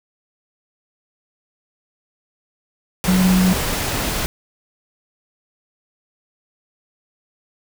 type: tone in noise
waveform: sine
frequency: 185 Hz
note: F#3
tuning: in tune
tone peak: -12 dBFS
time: 3.08-3.53 s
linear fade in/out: 0 ms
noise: pink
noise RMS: -22 dBFS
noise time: 3.04-4.26 s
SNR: +7 dB
effects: none